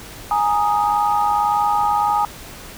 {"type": "chord", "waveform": "sine", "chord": "Ab suspended second", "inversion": "none", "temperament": "equal", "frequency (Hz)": [830.6, 932.3, 1244.5], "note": ["Ab5", "Bb5", "Eb6"], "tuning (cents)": [0, 0, 0], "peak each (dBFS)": [-17, -22, -21], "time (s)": [0.31, 2.25], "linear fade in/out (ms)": 2, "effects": ["pink hiss -37 dBFS RMS until 2.77 s"]}